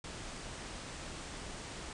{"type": "low-pass noise", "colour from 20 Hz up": "pink", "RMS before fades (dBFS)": -45, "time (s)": [0.04, 1.93], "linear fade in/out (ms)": 2, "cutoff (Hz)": 9400, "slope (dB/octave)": 96, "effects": []}